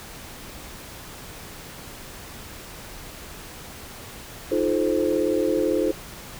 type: chord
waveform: sine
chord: F dominant seventh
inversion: third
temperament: equal with one note detuned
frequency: 311.1 / 349.2 / 430.9 / 523.3 Hz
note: Eb4 / F4 / A4 / C5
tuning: 0 / 0 / -36 / 0 cents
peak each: -25 dBFS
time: 4.51-5.92 s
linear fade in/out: 10 ms
effects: pink hiss -40 dBFS RMS until 6.39 s